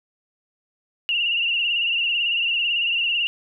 sine tone with vibrato, 2794 Hz, F7, in tune, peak -19 dBFS, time 1.09-3.27 s, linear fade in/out 0 ms, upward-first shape sine, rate 18 Hz, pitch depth 62 cents each way, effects none

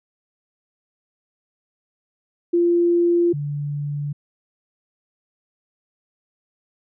sine tone pair in turn, 345.2 / 145.14 Hz, F4 / D3, -20 / -20 cents, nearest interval octave + minor third, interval 1500 cents, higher first, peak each -14 / -23 dBFS, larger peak first, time 2.53-3.33 / 3.33-4.13 s, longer neither, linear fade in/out 10 ms, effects none

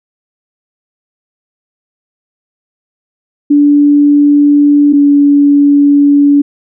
sine tone pair in turn, 290 / 286.2 Hz, D4 / D4, -22 / -45 cents, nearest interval unison, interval 23 cents, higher first, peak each -3 dBFS, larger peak neither, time 3.5-4.93 / 4.93-6.42 s, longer second, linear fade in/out 10 ms, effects none

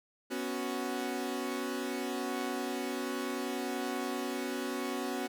sawtooth chord, B suspended second, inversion none, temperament equal, 246.9 / 277.2 / 370 Hz, B3 / C#4 / F#4, 0 / 0 / 0 cents, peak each -34 dBFS, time 0.3-5.28 s, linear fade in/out 20 ms, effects none

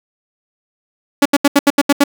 sawtooth tone bursts, 284.3 Hz, C#4, 44 cents sharp, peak -3 dBFS, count 8, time 1.22-2.039 s, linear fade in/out 5 ms, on 35 ms, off 77 ms, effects 7-bit

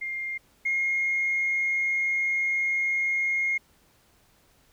sine tone pair in turn, 2115 / 2143 Hz, C7 / C7, +18 / +41 cents, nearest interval unison, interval 23 cents, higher second, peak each -29 / -22 dBFS, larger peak second, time 0.01-0.38 / 0.65-3.58 s, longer second, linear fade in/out 10 ms, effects tanh soft clip ceiling -18 dBFS + pink hiss -62 dBFS RMS until 4.72 s

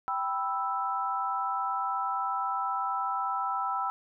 sine chord, E minor, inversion first, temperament equal, 784 / 987.8 / 1318.5 Hz, G5 / B5 / E6, 0 / 0 / 0 cents, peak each -33 / -33 / -31 dBFS, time 0.08-3.9 s, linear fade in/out 0 ms, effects none

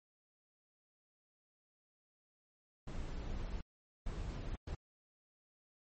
brown noise bursts at uneven times, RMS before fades -41 dBFS, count 3, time 2.87-3.61 / 4.06-4.56 / 4.67-4.75 s, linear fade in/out 5 ms, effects MP3 32 kbps

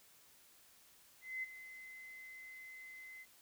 sine tone with ADSR envelope, 2049 Hz, C7, 37 cents flat, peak -37 dBFS, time 1.21-3.26 s, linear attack 220 ms, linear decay 21 ms, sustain -13 dB, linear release 45 ms, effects white hiss -65 dBFS RMS until 3.41 s

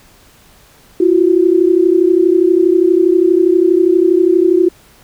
sine tone pair together, 338.5 / 370.9 Hz, E4 / F#4, +46 / +4 cents, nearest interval major second, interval 158 cents, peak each -10 dBFS, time 1-4.69 s, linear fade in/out 5 ms, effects pink hiss -46 dBFS RMS until 5.03 s

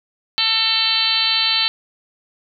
harmonic tone with a mistuned harmonic, 444.8 Hz, A4, 19 cents sharp, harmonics 2 / 3 / 4 / 5 / 6 / 7 / 8 / 9 / 10, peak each -31 / -30 / -30 / -29 / -25 / -21 / -27 / -19 / -22 dBFS, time 0.38-1.68 s, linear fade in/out 0 ms, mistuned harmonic 4, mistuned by +25 cents, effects none

